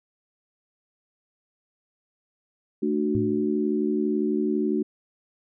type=chord; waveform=sine; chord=D major; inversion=second; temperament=equal with one note detuned; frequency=220 / 297.9 / 370 Hz; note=A3 / D4 / F#4; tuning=0 / +25 / 0 cents; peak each=-26 dBFS; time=2.82-4.83 s; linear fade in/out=10 ms
type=tone with exponential decay; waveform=sine; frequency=110 Hz; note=A2; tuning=in tune; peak=-23 dBFS; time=3.15-3.61 s; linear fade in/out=0 ms; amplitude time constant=100 ms
effects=none